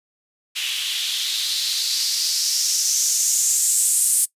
blue noise with band-pass filter sweep, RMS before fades -21 dBFS, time 0.55-4.26 s, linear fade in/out 20 ms, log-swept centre 2900 to 9000 Hz, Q 3.5, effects noise-tail reverb RT60 0.1 s tail -20 dB re dry + resampled to 32000 Hz

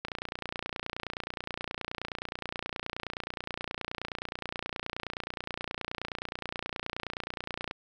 click train, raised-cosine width 0.3 ms, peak -18 dBFS, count 227, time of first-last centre 0.05-7.711 s, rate 29.5 Hz, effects none

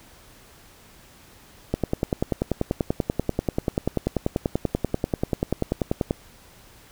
click train, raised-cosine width 2 ms, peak -8 dBFS, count 46, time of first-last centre 1.74-6.109 s, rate 10.3 Hz, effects pink hiss -51 dBFS RMS until 6.91 s

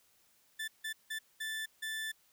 30% pulse tone bursts at uneven times, 1760 Hz, A6, in tune, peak -34 dBFS, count 5, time 0.59-0.68 / 0.84-0.93 / 1.1-1.19 / 1.4-1.66 / 1.82-2.12 s, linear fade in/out 10 ms, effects white hiss -69 dBFS RMS until 2.32 s

